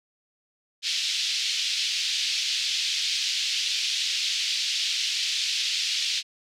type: band-pass noise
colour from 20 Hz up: white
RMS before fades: -27 dBFS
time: 0.82-6.23 s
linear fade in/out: 50 ms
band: 2700 to 5000 Hz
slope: 24 dB/octave
effects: none